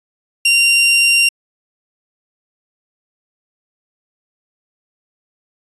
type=tone; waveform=sawtooth; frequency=2768 Hz; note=F7; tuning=16 cents flat; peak=-6 dBFS; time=0.45-1.29 s; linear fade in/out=5 ms; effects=resampled to 24000 Hz